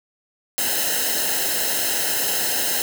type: noise with comb filter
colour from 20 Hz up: white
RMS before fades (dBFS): -22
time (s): 0.58-2.82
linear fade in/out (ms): 0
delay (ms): 0.86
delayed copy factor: -0.85
effects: none